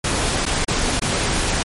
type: noise with dropouts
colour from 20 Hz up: pink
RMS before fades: -20 dBFS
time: 0.04-1.63 s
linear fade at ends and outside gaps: 5 ms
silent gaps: 0.455-0.462 / 0.648-0.68 / 0.997-1.018 s
effects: MP3 48 kbps